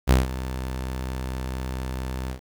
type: tone with ADSR envelope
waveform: sawtooth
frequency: 64.4 Hz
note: C2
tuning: 27 cents flat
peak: -9 dBFS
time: 0.07-2.4 s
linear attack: 35 ms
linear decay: 160 ms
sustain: -15 dB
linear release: 96 ms
effects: 8-bit